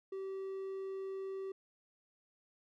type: tone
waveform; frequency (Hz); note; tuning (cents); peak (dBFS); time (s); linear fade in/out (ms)
triangle; 385.6; G4; -28; -37; 0.12-1.52; 5
effects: none